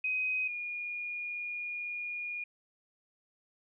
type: tone pair in turn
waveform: sine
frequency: 2515 / 2434 Hz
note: D#7 / D#7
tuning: +18 / -39 cents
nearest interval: minor second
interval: 57 cents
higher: first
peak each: -29 / -35 dBFS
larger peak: first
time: 0.04-0.48 / 0.48-2.44 s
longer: second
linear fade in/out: 5 ms
effects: none